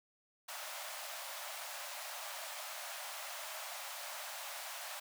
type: high-pass noise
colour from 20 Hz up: pink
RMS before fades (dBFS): -45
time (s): 0.48-5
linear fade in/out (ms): 10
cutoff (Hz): 570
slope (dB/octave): 96
effects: none